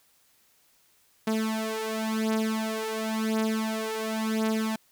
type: beating tone pair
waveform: sawtooth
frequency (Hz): 219.4 / 220.34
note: A3 / A3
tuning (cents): -5 / +3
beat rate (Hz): 0.94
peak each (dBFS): -26 / -25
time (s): 1.27-4.76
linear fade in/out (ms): 5
effects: white hiss -64 dBFS RMS until 4.91 s